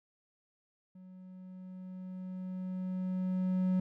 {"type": "tone with level ramp", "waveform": "triangle", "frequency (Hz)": 185, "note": "F#3", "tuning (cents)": 0, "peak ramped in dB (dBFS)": [-48, -24], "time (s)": [0.95, 3.8], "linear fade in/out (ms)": 5, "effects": []}